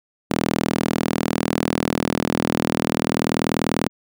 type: tone with high-pass filter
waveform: sawtooth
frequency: 40.25 Hz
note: E1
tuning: 41 cents flat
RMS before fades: -22 dBFS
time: 0.3-3.89 s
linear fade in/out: 10 ms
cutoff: 230 Hz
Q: 1.7
effects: none